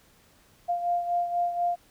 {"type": "beating tone pair", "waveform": "sine", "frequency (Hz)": [698.5, 702.6], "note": ["F5", "F5"], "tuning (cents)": [0, 10], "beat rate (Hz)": 4.1, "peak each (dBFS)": [-25, -32], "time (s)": [0.68, 1.76], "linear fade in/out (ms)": 20, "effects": ["pink hiss -60 dBFS RMS until 1.9 s"]}